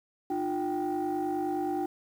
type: tone cluster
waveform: sine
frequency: 305.6 / 355.2 / 779 Hz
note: D#4 / F4 / G5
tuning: -31 / +29 / -11 cents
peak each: -31 dBFS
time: 0.3-1.86 s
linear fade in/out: 5 ms
effects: tanh soft clip ceiling -23 dBFS + 9-bit

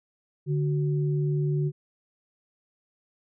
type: tone pair together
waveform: sine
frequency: 146.83 / 370 Hz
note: D3 / F#4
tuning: 0 / 0 cents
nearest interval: octave + major third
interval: 1600 cents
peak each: -23 / -32 dBFS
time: 0.46-1.72 s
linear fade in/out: 50 ms
effects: none

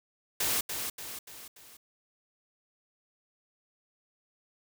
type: noise with echo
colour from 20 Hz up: white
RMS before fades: -29 dBFS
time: 0.4-0.61 s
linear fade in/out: 5 ms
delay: 290 ms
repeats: 4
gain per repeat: -6 dB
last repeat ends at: 1.77 s
effects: none

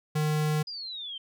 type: tone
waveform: square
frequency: 152.7 Hz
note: D#3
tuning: 32 cents flat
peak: -25 dBFS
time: 0.15-0.63 s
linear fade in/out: 10 ms
type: exponential sweep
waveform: sine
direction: down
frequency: 4978 to 3095 Hz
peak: -35 dBFS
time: 0.67-1.18 s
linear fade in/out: 5 ms
effects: none

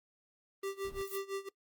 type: tone with tremolo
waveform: square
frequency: 392 Hz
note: G4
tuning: in tune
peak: -35 dBFS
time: 0.63-1.49 s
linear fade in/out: 5 ms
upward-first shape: sine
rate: 5.9 Hz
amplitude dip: 90%
type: noise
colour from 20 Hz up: brown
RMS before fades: -49 dBFS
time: 0.84-1.02 s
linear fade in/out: 5 ms
type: noise with exponential growth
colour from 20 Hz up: violet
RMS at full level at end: -39 dBFS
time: 0.87-1.16 s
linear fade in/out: 2 ms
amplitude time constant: 63 ms
effects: noise-tail reverb RT60 0.1 s tail -22 dB re dry + Opus 24 kbps

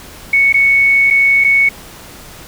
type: tone with dropouts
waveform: sine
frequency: 2217 Hz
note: C#7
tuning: in tune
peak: -7 dBFS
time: 0.33-1.69 s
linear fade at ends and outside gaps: 5 ms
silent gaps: 0.526-0.541 / 1.103-1.107 / 1.441-1.445 s
effects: pink hiss -35 dBFS RMS until 2.47 s

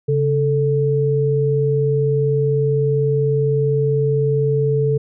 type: tone pair together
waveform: sine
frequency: 138.59 / 440 Hz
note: C#3 / A4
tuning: 0 / 0 cents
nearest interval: octave + minor sixth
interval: 2000 cents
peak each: -17 dBFS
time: 0.08-4.98 s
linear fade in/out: 10 ms
effects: none

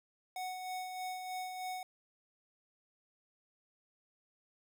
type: tone with tremolo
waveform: square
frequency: 740 Hz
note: F#5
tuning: in tune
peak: -38 dBFS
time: 0.36-1.83 s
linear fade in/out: 2 ms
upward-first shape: sine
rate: 3.2 Hz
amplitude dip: 40%
effects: none

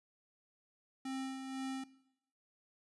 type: tone with tremolo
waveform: square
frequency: 265 Hz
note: C4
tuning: 22 cents sharp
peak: -38 dBFS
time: 1.05-1.84 s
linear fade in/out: 5 ms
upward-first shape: sine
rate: 2 Hz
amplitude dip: 45%
effects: noise-tail reverb RT60 0.8 s tail -19 dB re dry + resampled to 24000 Hz

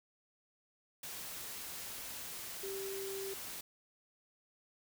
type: tone in noise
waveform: sine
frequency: 390 Hz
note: G4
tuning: 9 cents flat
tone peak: -40 dBFS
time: 2.63-3.34 s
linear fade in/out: 5 ms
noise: white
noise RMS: -45 dBFS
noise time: 1.03-3.61 s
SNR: +2 dB
effects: none

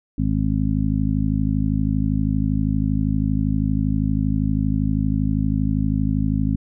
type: harmonic tone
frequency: 52.6 Hz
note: G#1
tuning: 23 cents sharp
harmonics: 1 / 2 / 3 / 4 / 5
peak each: -24 / -24 / -24 / -24 / -24 dBFS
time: 0.18-6.56 s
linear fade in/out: 5 ms
effects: none

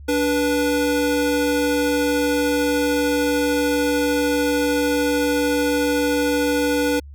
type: tone pair together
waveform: square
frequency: 290.6 / 488.8 Hz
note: D4 / B4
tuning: -18 / -18 cents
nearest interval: major sixth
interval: 900 cents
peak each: -21 dBFS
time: 0.08-7 s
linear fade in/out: 10 ms
effects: added 71 Hz sine -36 dBFS peak until 7.14 s

